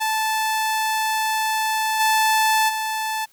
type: tone with level steps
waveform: sawtooth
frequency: 875 Hz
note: A5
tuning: 10 cents flat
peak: -16 / -12 / -19 dBFS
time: 0-3.26 s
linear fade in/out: 20 ms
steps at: 1.99 / 2.68 s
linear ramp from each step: 20 ms
effects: white hiss -57 dBFS RMS until 3.32 s